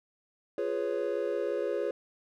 triangle chord, C# dominant seventh, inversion first, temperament equal with one note detuned, 349.2 / 415.3 / 497 / 554.4 Hz, E#4 / G#4 / B4 / C#5, 0 / 0 / +11 / 0 cents, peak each -34 / -31 / -33 / -32 dBFS, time 0.58-1.91 s, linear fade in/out 2 ms, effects none

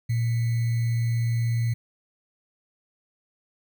sine tone with sample-and-hold, 116.54 Hz, A#2, in tune, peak -21 dBFS, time 0.09-1.74 s, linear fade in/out 10 ms, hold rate 2100 Hz, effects none

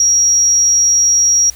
sine tone, 5670 Hz, F8, 25 cents sharp, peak -8 dBFS, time 0-1.5 s, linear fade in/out 2 ms, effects added 60 Hz sine -38 dBFS peak until 1.55 s + white hiss -40 dBFS RMS until 1.55 s

